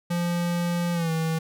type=tone with pitch glide; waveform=square; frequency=173.3 to 161.69 Hz; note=F3 to E3; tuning=-13 to -33 cents; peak=-24 dBFS; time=0.1-1.39 s; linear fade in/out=10 ms; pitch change=-120 cents; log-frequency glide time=0.93-1.11 s; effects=none